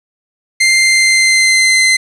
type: tone with pitch glide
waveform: sawtooth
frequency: 2093 to 2062 Hz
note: C7 to C7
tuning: 0 to -26 cents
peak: -4 dBFS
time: 0.6-1.97 s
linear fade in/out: 10 ms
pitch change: -26 cents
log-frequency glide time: 0.76-1.8 s
effects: resampled to 24000 Hz + 7-bit